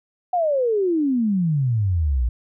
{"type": "exponential sweep", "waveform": "sine", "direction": "down", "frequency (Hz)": [740, 56], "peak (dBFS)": -17, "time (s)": [0.33, 2.29], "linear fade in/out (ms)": 5, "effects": []}